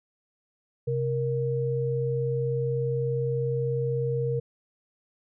sine tone pair together, 131.56 / 468 Hz, C3 / A#4, +10 / +7 cents, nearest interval octave + minor seventh, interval 2197 cents, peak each -27 dBFS, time 0.87-4.4 s, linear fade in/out 10 ms, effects none

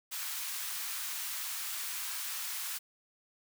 white high-pass noise, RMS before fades -38 dBFS, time 0.11-2.79 s, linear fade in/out 20 ms, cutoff 970 Hz, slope 24 dB/octave, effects none

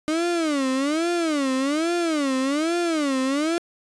35% pulse tone with vibrato, 301.2 Hz, D4, 44 cents sharp, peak -19 dBFS, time 0.08-3.58 s, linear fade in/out 0 ms, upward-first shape sine, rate 1.2 Hz, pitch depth 250 cents each way, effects resampled to 22050 Hz

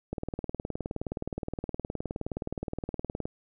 click train, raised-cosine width 2 ms, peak -19 dBFS, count 61, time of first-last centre 0.13-3.255 s, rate 19.2 Hz, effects none

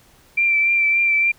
sine tone with vibrato, 2351 Hz, D7, 1 cent sharp, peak -14 dBFS, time 0.37-1.32 s, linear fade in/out 10 ms, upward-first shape triangle, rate 3.5 Hz, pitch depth 28 cents each way, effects pink hiss -53 dBFS RMS until 1.38 s

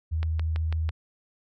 sine tone with vibrato, 80 Hz, D#2, 49 cents sharp, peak -24 dBFS, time 0.11-0.91 s, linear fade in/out 20 ms, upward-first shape sine, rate 14 Hz, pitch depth 14 cents each way
click train, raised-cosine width 0.3 ms, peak -20 dBFS, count 5, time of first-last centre 0.23-0.891 s, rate 6.05 Hz
effects none

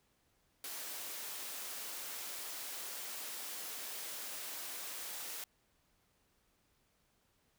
white high-pass noise, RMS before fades -44 dBFS, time 0.64-5.44 s, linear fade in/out 2 ms, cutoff 310 Hz, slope 12 dB/octave, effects pink hiss -75 dBFS RMS until 7.58 s

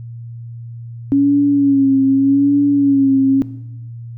sine tone with vibrato, 277.2 Hz, C#4, in tune, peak -9 dBFS, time 1.12-3.42 s, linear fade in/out 0 ms, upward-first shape sine, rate 0.83 Hz, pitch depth 51 cents each way, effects noise-tail reverb RT60 0.9 s tail -17 dB re dry + added 117 Hz sine -28 dBFS peak until 4.17 s

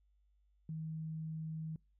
sine tone, 158.6 Hz, D#3, 33 cents sharp, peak -39 dBFS, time 0.69-1.76 s, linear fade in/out 2 ms, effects noise-tail reverb RT60 0.3 s tail -26 dB re dry + added 50 Hz sine -69 dBFS peak until 1.99 s

